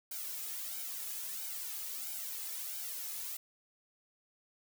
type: noise with flanger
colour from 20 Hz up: blue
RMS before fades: -41 dBFS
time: 0.11-3.37 s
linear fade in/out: 5 ms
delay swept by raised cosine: 1.3 to 2.4 ms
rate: 1.5 Hz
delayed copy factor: +0.85
effects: none